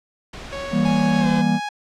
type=noise; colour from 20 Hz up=pink; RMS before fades=-35 dBFS; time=0.33-1.4 s; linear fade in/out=5 ms
type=tone with pitch glide; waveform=sawtooth; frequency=554.4 to 511.3 Hz; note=C#5 to C5; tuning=0 to -40 cents; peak=-24 dBFS; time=0.52-1.42 s; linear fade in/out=10 ms; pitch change=-140 cents; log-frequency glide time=1.2-1.27 s
type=chord; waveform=triangle; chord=E diminished; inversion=none; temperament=just; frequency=164.81 / 197.78 / 237.3 Hz; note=E3 / G3 / Bb3; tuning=0 / +16 / +31 cents; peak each=-20 / -18 / -18 dBFS; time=0.71-1.6 s; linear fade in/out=50 ms
type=tone; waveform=sawtooth; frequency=830.6 Hz; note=G#5; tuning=in tune; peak=-21 dBFS; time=0.85-1.69 s; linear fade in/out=5 ms
effects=low-pass 5000 Hz 12 dB/octave